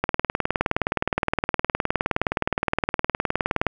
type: click train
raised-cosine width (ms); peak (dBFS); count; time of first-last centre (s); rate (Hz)
0.5; -5; 71; 0.04-3.667; 19.3
effects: none